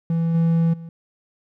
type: tone with level steps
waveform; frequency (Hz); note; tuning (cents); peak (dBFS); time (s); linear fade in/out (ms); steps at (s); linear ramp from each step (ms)
triangle; 165.8; E3; +10; -16 / -13 / -31; 0.1-0.89; 2; 0.34 / 0.73; 10
effects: none